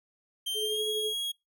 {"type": "tone with pitch glide", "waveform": "45% pulse", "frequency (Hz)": [3152, 3301], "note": ["G7", "G#7"], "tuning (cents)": [9, -11], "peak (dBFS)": -30, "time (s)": [0.46, 1.32], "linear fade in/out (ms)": 10, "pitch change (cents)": 80, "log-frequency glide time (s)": [0.64, 0.83]}
{"type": "tone with tremolo", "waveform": "sine", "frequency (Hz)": 428, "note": "A4", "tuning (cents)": -48, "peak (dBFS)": -29, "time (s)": [0.54, 1.14], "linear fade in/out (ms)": 50, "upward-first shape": "triangle", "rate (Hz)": 12, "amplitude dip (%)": 50}
{"effects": ["noise-tail reverb RT60 0.2 s tail -26 dB re dry"]}